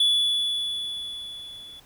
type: tone with level ramp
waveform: triangle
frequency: 3431 Hz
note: A7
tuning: 44 cents flat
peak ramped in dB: -15 to -40 dBFS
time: 0-1.8 s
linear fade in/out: 5 ms
effects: pink hiss -55 dBFS RMS until 1.85 s